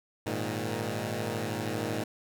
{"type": "chord", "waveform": "10% pulse", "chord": "Ab suspended second", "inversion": "none", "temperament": "equal with one note detuned", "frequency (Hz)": [103.83, 116.54, 156.01], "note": ["Ab2", "Bb2", "Eb3"], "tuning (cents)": [0, 0, 5], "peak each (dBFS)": [-26, -26, -30], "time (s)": [0.26, 2.04], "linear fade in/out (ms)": 5, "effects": []}